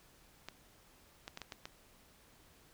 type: clicks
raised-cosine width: 0.2 ms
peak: -26 dBFS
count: 6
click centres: 0.486 / 1.279 / 1.374 / 1.417 / 1.522 / 1.655 s
effects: pink hiss -64 dBFS RMS until 2.73 s